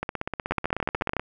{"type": "two click trains", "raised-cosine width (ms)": 0.5, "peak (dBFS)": [-13, -9], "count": [20, 10], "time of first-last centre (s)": [[0.03, 1.196], [0.51, 1.167]], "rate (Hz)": [16.3, 13.7], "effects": []}